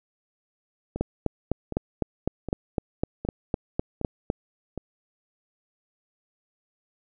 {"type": "two click trains", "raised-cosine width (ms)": 2, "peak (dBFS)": [-10, -18], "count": [14, 6], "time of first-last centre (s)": [[1.01, 4.301], [0.96, 4.777]], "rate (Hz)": [3.95, 1.31], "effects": []}